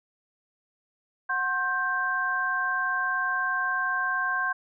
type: tone cluster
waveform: sine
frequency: 736 / 1067 / 1568 Hz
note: F#5 / C6 / G6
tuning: -9 / +34 / 0 cents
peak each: -35 / -29 / -26 dBFS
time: 1.29-4.53 s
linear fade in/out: 10 ms
effects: none